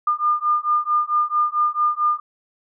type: beating tone pair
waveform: sine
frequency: 1206 / 1210.5 Hz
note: D6 / D#6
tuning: +46 / -48 cents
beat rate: 4.5 Hz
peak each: -20 / -20 dBFS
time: 0.07-2.2 s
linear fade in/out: 5 ms
effects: none